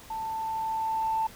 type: tone with level ramp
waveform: sine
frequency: 887 Hz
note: A5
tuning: 14 cents sharp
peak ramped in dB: -31 to -23 dBFS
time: 0.1-1.27 s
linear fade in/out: 5 ms
effects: tanh soft clip ceiling -19 dBFS + pink hiss -49 dBFS RMS until 1.35 s